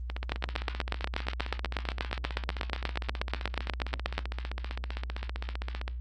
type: two click trains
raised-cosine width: 0.3 ms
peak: -12 / -19 dBFS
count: 33 / 90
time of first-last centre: 0.32-4.18 / 0.1-5.879 s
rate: 8.29 / 15.4 Hz
effects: added 60 Hz sine -34 dBFS peak until 6 s + Opus 24 kbps